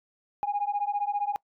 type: beating tone pair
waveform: sine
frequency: 812 / 827 Hz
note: G#5 / G#5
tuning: -39 / -8 cents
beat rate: 15 Hz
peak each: -28 dBFS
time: 0.43-1.36 s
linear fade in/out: 0 ms
effects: noise-tail reverb RT60 0.1 s tail -25 dB re dry + tanh soft clip ceiling -20 dBFS